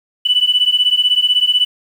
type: beating tone pair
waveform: sine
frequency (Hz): 2968 / 2984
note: F#7 / F#7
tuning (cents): +5 / +14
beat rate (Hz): 16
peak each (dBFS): -13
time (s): 0.25-1.65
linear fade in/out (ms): 10
effects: tanh soft clip ceiling -4 dBFS + 7-bit